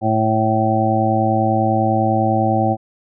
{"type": "harmonic tone", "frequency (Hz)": 110, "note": "A2", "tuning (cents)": 0, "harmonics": [1, 2, 3, 5, 6, 7], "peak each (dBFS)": [-20, -21, -22, -23, -24, -18], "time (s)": [0.01, 2.77], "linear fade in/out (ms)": 50, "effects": []}